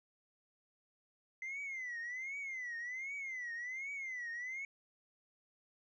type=tone with vibrato; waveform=sine; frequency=2047 Hz; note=C7; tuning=38 cents flat; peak=-38 dBFS; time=1.42-4.65 s; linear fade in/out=2 ms; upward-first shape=triangle; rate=1.3 Hz; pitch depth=190 cents each way; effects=tanh soft clip ceiling -38 dBFS